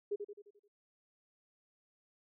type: tone with echo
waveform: sine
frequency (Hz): 410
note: G#4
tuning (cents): -22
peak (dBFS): -32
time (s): 0.11-0.16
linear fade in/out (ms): 10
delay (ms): 87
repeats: 6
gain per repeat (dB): -6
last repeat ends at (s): 0.682
effects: none